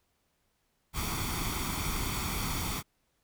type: noise with comb filter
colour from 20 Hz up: pink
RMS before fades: -33 dBFS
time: 0.93-2.83 s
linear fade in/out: 50 ms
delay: 0.88 ms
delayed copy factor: +0.65
effects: pink hiss -75 dBFS RMS until 3.23 s